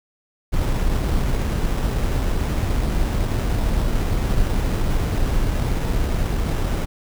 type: noise with sample-and-hold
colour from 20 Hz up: brown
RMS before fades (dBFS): -20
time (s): 0.52-6.86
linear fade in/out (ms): 20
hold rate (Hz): 4410
effects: none